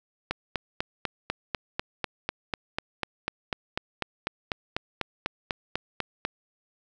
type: click train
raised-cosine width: 0.3 ms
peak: -11 dBFS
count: 25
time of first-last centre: 0.31-6.251 s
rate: 4.04 Hz
effects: none